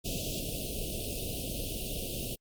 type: band-stop noise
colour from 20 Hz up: pink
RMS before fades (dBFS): -35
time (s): 0.04-2.36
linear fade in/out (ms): 20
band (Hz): 690 to 2600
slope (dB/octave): 96
effects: Opus 48 kbps